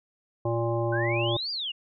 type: harmonic tone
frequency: 116.54 Hz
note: A#2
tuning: in tune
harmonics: 1 / 3 / 5 / 7 / 9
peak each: -28 / -29 / -30 / -35 / -37 dBFS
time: 0.45-1.37 s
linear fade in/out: 5 ms
type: exponential two-way sweep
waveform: sine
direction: up then down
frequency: 1480 to 4885 to 2754 Hz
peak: -29 dBFS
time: 0.92-1.72 s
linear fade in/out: 10 ms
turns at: 1.51 s
effects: none